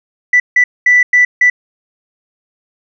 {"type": "tone bursts at uneven times", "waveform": "sine", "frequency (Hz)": 1975.5, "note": "B6", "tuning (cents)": 0, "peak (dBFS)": -4, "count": 5, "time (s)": [[0.33, 0.4], [0.56, 0.64], [0.86, 1.03], [1.13, 1.25], [1.41, 1.5]], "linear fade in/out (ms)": 5, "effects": ["tanh soft clip ceiling -1 dBFS"]}